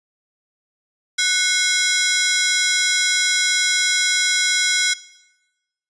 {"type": "ring-modulated tone", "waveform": "15% pulse", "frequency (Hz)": 1821, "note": "A#6", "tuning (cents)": -41, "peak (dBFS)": -7, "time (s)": [1.18, 4.94], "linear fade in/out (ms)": 10, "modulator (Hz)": 332, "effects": ["noise-tail reverb RT60 1.0 s tail -19 dB re dry", "resampled to 22050 Hz"]}